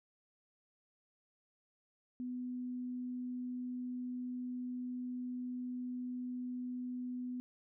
sine tone, 249.2 Hz, B3, 16 cents sharp, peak -38 dBFS, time 2.2-7.4 s, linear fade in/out 0 ms, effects none

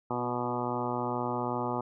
harmonic tone with a mistuned harmonic, 122.5 Hz, B2, 14 cents flat, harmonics 1 / 2 / 3 / 4 / 5 / 6 / 7 / 8 / 9 / 10, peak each -39 / -36 / -37 / -39 / -40 / -39 / -36 / -39 / -41 / -40 dBFS, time 0.1-1.81 s, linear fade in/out 5 ms, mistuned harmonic 3, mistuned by -17 cents, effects none

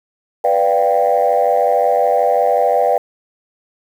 sine chord, G dominant seventh, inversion first, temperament equal, 493.9 / 587.3 / 698.5 / 784 Hz, B4 / D5 / F5 / G5, 0 / 0 / 0 / 0 cents, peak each -16 dBFS, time 0.44-2.98 s, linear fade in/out 5 ms, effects tanh soft clip ceiling -4 dBFS + 7-bit

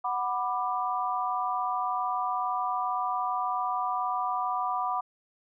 sine chord, B minor, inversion second, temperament just, 740.8 / 987.8 / 1185.3 Hz, F#5 / B5 / D6, +2 / 0 / +16 cents, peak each -31 dBFS, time 0.04-5.01 s, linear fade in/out 10 ms, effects none

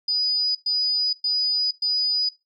sine tone bursts, 4952 Hz, D#8, 9 cents flat, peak -20 dBFS, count 4, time 0.08-2.29 s, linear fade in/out 5 ms, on 470 ms, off 110 ms, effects noise-tail reverb RT60 0.2 s tail -17 dB re dry

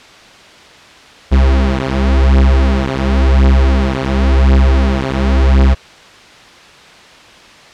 45% pulse beating tone pair, 66.1 / 67.03 Hz, C2 / C2, +18 / +42 cents, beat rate 0.93 Hz, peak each -11 dBFS, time 1.31-5.75 s, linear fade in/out 20 ms, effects white hiss -38 dBFS RMS until 7.73 s + low-pass 4000 Hz 12 dB/octave

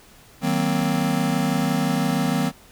square chord, C half-diminished seventh, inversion first, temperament just, 156.98 / 188.37 / 235.5 / 261.6 Hz, Eb3 / Gb3 / Bb3 / C4, +16 / +31 / +18 / 0 cents, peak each -26 dBFS, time 0.41-2.52 s, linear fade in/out 50 ms, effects pink hiss -50 dBFS RMS until 2.71 s

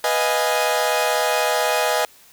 sawtooth chord, F half-diminished seventh, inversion second, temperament equal, 493.9 / 622.3 / 698.5 / 830.6 Hz, Cb5 / Eb5 / F5 / Ab5, 0 / 0 / 0 / 0 cents, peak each -20 / -18 / -23 / -19 dBFS, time 0.04-2.05 s, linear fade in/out 2 ms, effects white hiss -50 dBFS RMS until 2.32 s

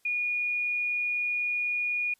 sine tone, 2444 Hz, D#7, 32 cents flat, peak -26 dBFS, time 0.05-2.14 s, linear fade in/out 5 ms, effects white hiss -68 dBFS RMS until 2.19 s + resampled to 32000 Hz

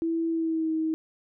sine tone with pitch glide, 329.6 to 318 Hz, E4 to D#4, 0 to +38 cents, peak -24 dBFS, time 0.02-0.94 s, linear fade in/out 0 ms, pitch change -62 cents, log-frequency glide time 0.29-0.72 s, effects none

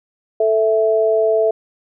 sine tone pair together, 440 / 657.8 Hz, A4 / E5, 0 / -4 cents, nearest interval perfect fifth, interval 696 cents, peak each -15 dBFS, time 0.4-1.51 s, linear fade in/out 5 ms, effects none

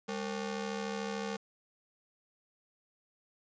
sawtooth ring-modulated tone, 329.6 Hz, E4, in tune, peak -28 dBFS, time 0.08-1.37 s, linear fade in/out 10 ms, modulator 128 Hz, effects resampled to 16000 Hz + 9-bit

